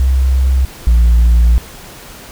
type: tone pair in turn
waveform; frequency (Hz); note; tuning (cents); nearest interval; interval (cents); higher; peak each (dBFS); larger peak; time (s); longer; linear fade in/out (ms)
sine; 65.4 / 58.4; C2 / A#1; 0 / +4; major second; 196; first; -7 / -3; second; 0-0.65 / 0.87-1.58; second; 0
effects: tanh soft clip ceiling -4 dBFS + pink hiss -34 dBFS RMS until 2.31 s